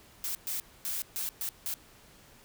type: noise bursts at uneven times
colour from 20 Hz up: blue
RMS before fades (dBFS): -34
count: 6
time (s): 0.24-0.35 / 0.47-0.6 / 0.85-1.02 / 1.16-1.29 / 1.41-1.49 / 1.66-1.74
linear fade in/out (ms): 0
effects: pink hiss -57 dBFS RMS until 2.44 s